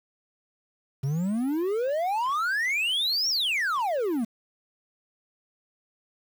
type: exponential two-way sweep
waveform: triangle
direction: up then down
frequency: 130 to 5700 to 212.5 Hz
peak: -22 dBFS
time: 1.03-4.25 s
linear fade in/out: 10 ms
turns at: 3.29 s
effects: 8-bit